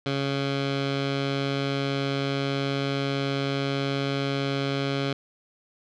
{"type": "tone with low-pass filter", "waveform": "15% pulse", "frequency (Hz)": 138.4, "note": "C#3", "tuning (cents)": -2, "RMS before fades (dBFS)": -27, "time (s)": [0.06, 5.13], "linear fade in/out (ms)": 2, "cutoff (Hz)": 3800, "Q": 2.3, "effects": []}